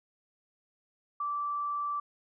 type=tone; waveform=sine; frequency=1165 Hz; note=D6; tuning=14 cents flat; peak=-30 dBFS; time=1.2-2 s; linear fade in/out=5 ms; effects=none